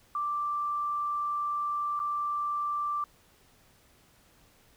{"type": "tone with dropouts", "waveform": "sine", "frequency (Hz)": 1175, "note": "D6", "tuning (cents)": 1, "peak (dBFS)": -28, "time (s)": [0.15, 3.04], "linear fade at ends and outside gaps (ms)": 2, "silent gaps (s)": [1.993, 2], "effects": ["pink hiss -62 dBFS RMS until 4.76 s"]}